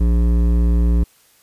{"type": "tone with hard clipping", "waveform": "sine", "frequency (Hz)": 58.27, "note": "A#1", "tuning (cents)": 0, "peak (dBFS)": -14, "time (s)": [0, 1.04], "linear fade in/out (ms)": 10, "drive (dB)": 12, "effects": ["white hiss -54 dBFS RMS until 1.42 s", "resampled to 32000 Hz"]}